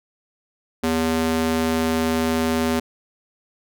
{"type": "tone with high-pass filter", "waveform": "square", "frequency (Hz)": 80.9, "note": "E2", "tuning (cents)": -32, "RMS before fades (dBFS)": -21, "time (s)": [0.83, 2.8], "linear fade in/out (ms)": 10, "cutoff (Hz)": 240, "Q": 1.3, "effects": []}